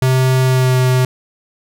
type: tone with pitch glide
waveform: square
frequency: 129.8 to 128.01 Hz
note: C3 to C3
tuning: -13 to -37 cents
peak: -11 dBFS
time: 0.02-1.05 s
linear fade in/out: 2 ms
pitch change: -24 cents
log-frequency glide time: 0.43-0.79 s
effects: none